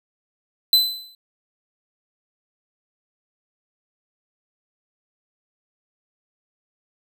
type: tone with exponential decay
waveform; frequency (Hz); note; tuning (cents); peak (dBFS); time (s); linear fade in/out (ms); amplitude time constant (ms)
45% pulse; 4026; B7; +33; -9; 0.73-1.15; 2; 91
effects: none